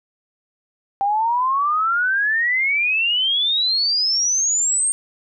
sine exponential sweep, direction up, 784 to 8720 Hz, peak -16 dBFS, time 1.01-4.92 s, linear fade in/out 0 ms, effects none

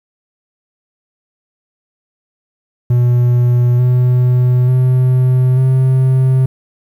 triangle tone with pitch steps, 122.1 / 124.88 / 127.73 / 130.64 Hz, B2 / B2 / C3 / C3, -19 / +20 / -41 / -2 cents, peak -6 dBFS, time 2.9-6.46 s, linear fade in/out 5 ms, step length 890 ms, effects 8-bit

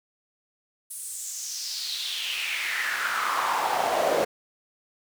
brown noise with high-pass filter sweep, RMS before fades -28 dBFS, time 0.9-4.25 s, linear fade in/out 10 ms, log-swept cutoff 10000 to 510 Hz, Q 4, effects none

